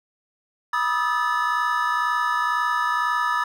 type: tone cluster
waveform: triangle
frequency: 973 / 1225 / 1287 / 1737 Hz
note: B5 / D#6 / E6 / A6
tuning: -26 / -27 / -42 / -23 cents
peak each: -24 dBFS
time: 0.73-3.44 s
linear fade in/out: 5 ms
effects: none